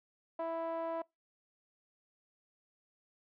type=tone with low-pass filter; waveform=5% pulse; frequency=329.6 Hz; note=E4; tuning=in tune; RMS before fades=-37 dBFS; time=0.39-1.02 s; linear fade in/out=5 ms; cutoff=780 Hz; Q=9.4; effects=noise-tail reverb RT60 0.2 s tail -25 dB re dry